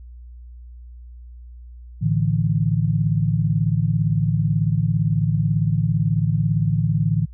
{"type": "chord", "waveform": "sine", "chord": "A suspended fourth", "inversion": "none", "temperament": "equal", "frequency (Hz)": [110, 146.83, 164.81], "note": ["A2", "D3", "E3"], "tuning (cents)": [0, 0, 0], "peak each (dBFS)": -21, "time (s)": [2.01, 7.26], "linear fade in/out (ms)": 20, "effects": ["added 60 Hz sine -37 dBFS peak until 7.33 s"]}